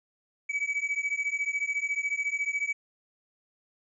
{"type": "beating tone pair", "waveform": "triangle", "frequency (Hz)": [2274, 2288], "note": ["C#7", "D7"], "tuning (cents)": [44, -46], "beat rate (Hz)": 14, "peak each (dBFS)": -29, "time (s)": [0.49, 2.73], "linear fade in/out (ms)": 10, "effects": ["resampled to 22050 Hz"]}